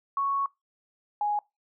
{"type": "tone pair in turn", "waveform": "sine", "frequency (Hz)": [1108.7, 830.6], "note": ["C#6", "G#5"], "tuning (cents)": [0, 0], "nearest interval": "perfect fourth", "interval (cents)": 500, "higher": "first", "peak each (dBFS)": -24, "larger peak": "neither", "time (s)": [[0.17, 0.46], [1.21, 1.39]], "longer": "first", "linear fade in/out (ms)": 2, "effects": ["noise-tail reverb RT60 0.2 s tail -23 dB re dry"]}